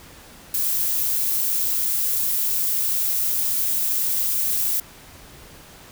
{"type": "noise", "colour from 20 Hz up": "violet", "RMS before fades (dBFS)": -22, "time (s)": [0.54, 4.8], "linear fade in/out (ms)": 2, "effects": ["pink hiss -45 dBFS RMS until 5.91 s"]}